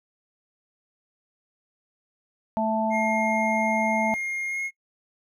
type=harmonic tone; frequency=220 Hz; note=A3; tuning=in tune; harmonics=1 / 3 / 4; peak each=-26 / -26 / -26 dBFS; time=2.57-4.14 s; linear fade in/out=0 ms
type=tone with pitch glide; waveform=triangle; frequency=2132 to 2156 Hz; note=C7 to C#7; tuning=+32 to -49 cents; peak=-25 dBFS; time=2.9-4.71 s; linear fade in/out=50 ms; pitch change=+19 cents; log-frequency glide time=4.47-4.6 s
effects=noise-tail reverb RT60 0.1 s tail -22 dB re dry